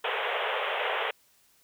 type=band-pass noise; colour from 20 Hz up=pink; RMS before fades=-30 dBFS; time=0.04-1.11 s; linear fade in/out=5 ms; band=420 to 3400 Hz; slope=96 dB/octave; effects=white hiss -64 dBFS RMS until 1.63 s